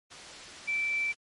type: tone in noise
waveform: sine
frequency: 2330 Hz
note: D7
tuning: 14 cents flat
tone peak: -27 dBFS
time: 0.67-1.13 s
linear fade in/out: 20 ms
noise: white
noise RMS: -44 dBFS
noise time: 0.1-1.15 s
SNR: +14 dB
effects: low-pass 6000 Hz 12 dB/octave + MP3 48 kbps